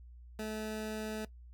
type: tone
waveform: 20% pulse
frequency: 216.4 Hz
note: A3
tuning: 29 cents flat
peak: -32 dBFS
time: 0.39-1.25 s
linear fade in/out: 2 ms
effects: noise-tail reverb RT60 0.1 s tail -18 dB re dry + added 60 Hz sine -50 dBFS peak until 1.53 s